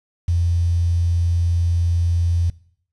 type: tone with quantisation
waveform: sine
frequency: 85.7 Hz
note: F2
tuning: 32 cents flat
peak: -15 dBFS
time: 0.28-2.5 s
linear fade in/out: 5 ms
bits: 7
effects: noise-tail reverb RT60 0.6 s tail -21 dB re dry + resampled to 24000 Hz